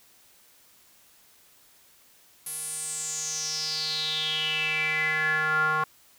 square tone with band-pass filter sweep, 155.56 Hz, D#3, in tune, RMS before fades -28 dBFS, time 2.46-5.84 s, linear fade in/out 5 ms, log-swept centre 11000 to 1200 Hz, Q 7.4, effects white hiss -58 dBFS RMS until 6.18 s

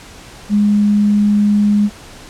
sine tone, 206.8 Hz, G#3, 7 cents flat, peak -9 dBFS, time 0.49-1.9 s, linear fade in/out 50 ms, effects pink hiss -37 dBFS RMS until 2.29 s + low-pass 9000 Hz 12 dB/octave

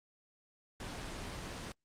pink noise, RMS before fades -42 dBFS, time 0.8-1.72 s, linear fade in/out 2 ms, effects low-pass 7000 Hz 12 dB/octave + Opus 32 kbps

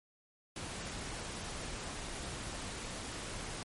pink noise, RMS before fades -42 dBFS, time 0.56-3.63 s, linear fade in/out 2 ms, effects MP3 48 kbps

